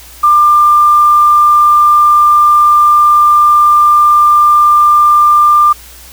sine tone with quantisation, 1194 Hz, D6, 28 cents sharp, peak -3 dBFS, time 0.23-5.73 s, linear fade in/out 10 ms, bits 5, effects added 60 Hz sine -37 dBFS peak until 6.12 s + white hiss -35 dBFS RMS until 6.12 s

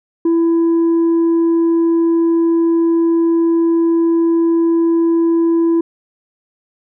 sine tone with tanh clipping, 333.3 Hz, E4, 19 cents sharp, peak -11 dBFS, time 0.25-5.81 s, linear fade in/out 5 ms, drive 2 dB, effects none

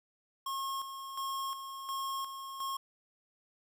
square tone with tremolo, 1082 Hz, C#6, 42 cents flat, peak -35 dBFS, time 0.46-2.77 s, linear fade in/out 5 ms, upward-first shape square, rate 1.4 Hz, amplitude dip 55%, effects 11-bit

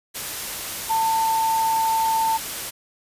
sine tone in noise, 893 Hz, A5, 25 cents sharp, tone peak -18 dBFS, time 0.89-2.38 s, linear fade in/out 20 ms, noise white, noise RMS -30 dBFS, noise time 0.14-2.71 s, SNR +9 dB, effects resampled to 32000 Hz

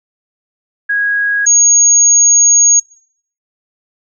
sine tone pair in turn, 1650 / 6600 Hz, G#6 / G#8, -12 / -12 cents, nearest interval 2 octaves, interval 2400 cents, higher second, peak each -11 / -5 dBFS, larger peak second, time 0.89-1.46 / 1.46-2.8 s, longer second, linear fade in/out 10 ms, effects noise-tail reverb RT60 0.6 s tail -23 dB re dry

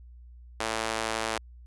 sawtooth tone with high-pass filter, 111.5 Hz, A2, 23 cents sharp, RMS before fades -31 dBFS, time 0.6-1.38 s, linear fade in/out 5 ms, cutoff 600 Hz, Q 0.73, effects added 60 Hz sine -46 dBFS peak until 1.66 s + resampled to 24000 Hz

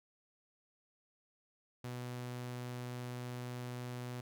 sawtooth tone, 123.47 Hz, B2, in tune, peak -37 dBFS, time 1.84-4.21 s, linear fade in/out 5 ms, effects none

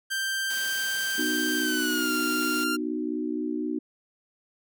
sawtooth tone with pitch glide, 1571 to 1391.5 Hz, G6 to F6, +3 to -7 cents, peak -23 dBFS, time 0.1-2.77 s, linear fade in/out 20 ms, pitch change -210 cents, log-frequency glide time 1.59-2.11 s
white high-pass noise, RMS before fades -38 dBFS, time 0.5-2.64 s, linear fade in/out 2 ms, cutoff 120 Hz, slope 24 dB/octave
sine chord, B major, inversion none, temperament equal with one note detuned, 246.9 / 306.1 / 370 Hz, B3 / D#4 / F#4, 0 / -28 / 0 cents, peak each -32 / -29 / -34 dBFS, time 1.18-3.79 s, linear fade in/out 5 ms
effects none

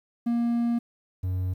triangle tone pair in turn, 235.7 / 92.14 Hz, A#3 / F#2, +19 / -7 cents, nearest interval octave + major third, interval 1626 cents, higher first, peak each -20 / -23 dBFS, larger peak first, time 0.26-0.79 / 1.23-1.54 s, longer first, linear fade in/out 10 ms, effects 10-bit

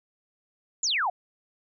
sine exponential sweep, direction down, 7459 to 670 Hz, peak -23 dBFS, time 0.83-1.1 s, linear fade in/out 5 ms, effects none

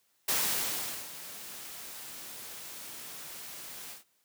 white noise with ADSR envelope, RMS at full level -28 dBFS, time 0.28-4.04 s, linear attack 7 ms, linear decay 780 ms, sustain -16 dB, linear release 130 ms, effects white hiss -72 dBFS RMS until 4.24 s + high-pass 100 Hz 12 dB/octave

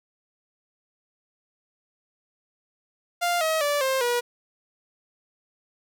sawtooth tone with pitch steps, 698.5 / 636.8 / 580.6 / 529.4 / 482.6 Hz, F5 / D#5 / D5 / C5 / B4, 0 / +40 / -20 / +20 / -40 cents, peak -18 dBFS, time 3.21-4.21 s, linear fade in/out 20 ms, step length 200 ms, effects none

